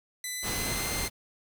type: tone with pitch glide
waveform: 10% pulse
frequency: 2000 to 2092 Hz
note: B6 to C7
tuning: +21 to -1 cents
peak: -24 dBFS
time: 0.24-1.08 s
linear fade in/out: 2 ms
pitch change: +78 cents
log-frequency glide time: 0.36-0.93 s
type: noise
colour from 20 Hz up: pink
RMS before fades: -33 dBFS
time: 0.42-1.1 s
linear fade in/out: 50 ms
effects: none